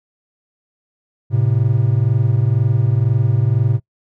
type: tone pair together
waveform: triangle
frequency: 109.38 / 131.4 Hz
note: A2 / C3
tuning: -10 / +8 cents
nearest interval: minor third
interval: 318 cents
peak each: -13 / -14 dBFS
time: 1.3-3.8 s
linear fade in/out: 50 ms
effects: noise-tail reverb RT60 0.1 s tail -23 dB re dry